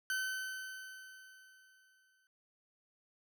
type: tone with exponential decay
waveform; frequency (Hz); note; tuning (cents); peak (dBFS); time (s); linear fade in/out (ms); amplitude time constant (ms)
40% pulse; 1526; G6; -47; -32; 0.1-2.27; 1; 470
effects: none